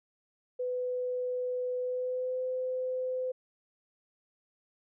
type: tone with pitch glide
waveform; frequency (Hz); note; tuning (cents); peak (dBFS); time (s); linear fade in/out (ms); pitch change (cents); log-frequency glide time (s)
sine; 499.7 to 510.5; B4 to C5; +20 to -43; -30; 0.59-3.32; 10; +37; 1.78-2.42
effects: none